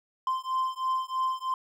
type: beating tone pair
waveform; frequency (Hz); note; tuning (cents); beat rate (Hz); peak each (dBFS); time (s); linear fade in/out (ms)
triangle; 1039 / 1042.1; C6 / C6; -12 / -7; 3.1; -28; 0.27-1.54; 2
effects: none